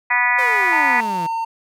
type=harmonic tone; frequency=245.1 Hz; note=B3; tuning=13 cents flat; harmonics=3 / 4 / 5 / 6 / 7 / 8 / 9 / 10; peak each=-28 / -20 / -28 / -28 / -24 / -17 / -27 / -25 dBFS; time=0.1-1.01 s; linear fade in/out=10 ms
type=exponential sweep; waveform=sawtooth; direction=down; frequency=536 to 160 Hz; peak=-23 dBFS; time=0.38-1.27 s; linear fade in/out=10 ms
type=tone; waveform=triangle; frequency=909 Hz; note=A#5; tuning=44 cents flat; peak=-18 dBFS; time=0.72-1.45 s; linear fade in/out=10 ms
effects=none